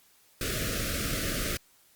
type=band-stop noise; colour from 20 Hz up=pink; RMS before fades=-31 dBFS; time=0.41-1.57 s; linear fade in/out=2 ms; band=660 to 1200 Hz; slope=96 dB/octave; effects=white hiss -62 dBFS RMS until 1.95 s + Opus 48 kbps